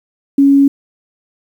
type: tone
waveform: sine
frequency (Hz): 278.1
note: C#4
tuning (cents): +6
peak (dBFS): -5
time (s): 0.38-0.68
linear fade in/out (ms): 5
effects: 7-bit